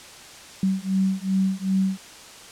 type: beating tone pair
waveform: sine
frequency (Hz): 189.7 / 192.3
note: F#3 / G3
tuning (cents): +43 / -33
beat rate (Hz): 2.6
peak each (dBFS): -23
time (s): 0.63-1.98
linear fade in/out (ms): 2
effects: white hiss -43 dBFS RMS until 2.51 s + low-pass 8000 Hz 12 dB/octave